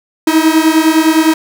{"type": "beating tone pair", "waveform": "45% pulse", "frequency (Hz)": [314, 323.8], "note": ["D#4", "E4"], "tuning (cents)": [16, -31], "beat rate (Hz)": 9.8, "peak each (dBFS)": [-10, -11], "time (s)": [0.27, 1.34], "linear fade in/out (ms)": 5, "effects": []}